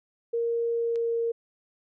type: tone with pitch glide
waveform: sine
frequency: 466.2 to 463.2 Hz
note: A#4 to A#4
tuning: 0 to -11 cents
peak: -24 dBFS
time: 0.33-1.32 s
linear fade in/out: 10 ms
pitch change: -11 cents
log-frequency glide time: 0.7-1.16 s
type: click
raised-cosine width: 0.2 ms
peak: -30 dBFS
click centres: 0.958 s
effects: none